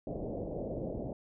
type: low-pass noise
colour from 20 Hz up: white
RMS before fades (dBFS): -38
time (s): 0.07-1.13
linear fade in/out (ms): 2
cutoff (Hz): 640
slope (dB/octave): 48
effects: none